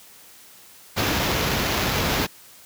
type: noise with sample-and-hold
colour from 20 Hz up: pink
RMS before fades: -22 dBFS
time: 0.96-2.27 s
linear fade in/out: 20 ms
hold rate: 8820 Hz
effects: white hiss -48 dBFS RMS until 2.65 s + high-pass 60 Hz 12 dB/octave